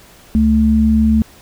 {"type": "tone pair together", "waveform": "sine", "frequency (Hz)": [73.42, 220], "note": ["D2", "A3"], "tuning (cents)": [0, 0], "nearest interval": "octave + perfect fifth", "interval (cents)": 1900, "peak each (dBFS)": [-15, -10], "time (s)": [0.35, 1.22], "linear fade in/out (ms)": 0, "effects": ["pink hiss -44 dBFS RMS until 1.41 s"]}